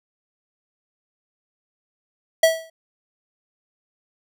square tone with exponential decay, 650 Hz, E5, 24 cents flat, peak -10 dBFS, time 2.43-2.7 s, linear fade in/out 5 ms, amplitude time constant 58 ms, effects none

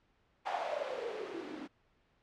blue noise with band-pass filter sweep, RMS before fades -39 dBFS, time 0.45-1.68 s, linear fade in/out 20 ms, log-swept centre 790 to 270 Hz, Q 7.4, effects pink hiss -72 dBFS RMS until 2.22 s + low-pass 3000 Hz 12 dB/octave

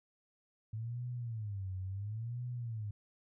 sine tone with vibrato, 107.3 Hz, A2, 43 cents flat, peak -37 dBFS, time 0.73-2.91 s, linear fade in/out 5 ms, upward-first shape sine, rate 0.72 Hz, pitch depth 240 cents each way, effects none

